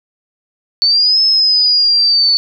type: linear two-way sweep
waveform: sine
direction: up then down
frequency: 4462 to 5230 to 4462 Hz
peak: -8 dBFS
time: 0.82-2.37 s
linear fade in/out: 0 ms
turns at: 1.22 s
effects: none